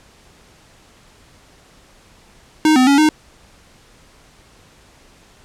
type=tone with pitch steps; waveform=square; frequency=310.3 / 255.3 / 280.5 / 308 Hz; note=D#4 / C4 / C#4 / D#4; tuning=-5 / -42 / +21 / -17 cents; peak=-10 dBFS; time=2.65-3.09 s; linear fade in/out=2 ms; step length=110 ms; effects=pink hiss -49 dBFS RMS until 5.44 s + low-pass 9000 Hz 12 dB/octave